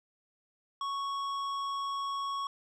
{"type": "tone with hard clipping", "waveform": "sine", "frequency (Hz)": 1108.7, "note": "C#6", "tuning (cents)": 0, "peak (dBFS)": -34, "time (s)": [0.81, 2.47], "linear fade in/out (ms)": 2, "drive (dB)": 10, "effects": ["resampled to 32000 Hz"]}